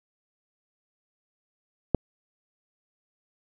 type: click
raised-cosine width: 2 ms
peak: -6 dBFS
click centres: 1.947 s
effects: none